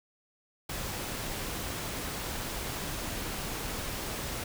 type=noise; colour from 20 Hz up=pink; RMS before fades=-36 dBFS; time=0.69-4.44 s; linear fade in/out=5 ms; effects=none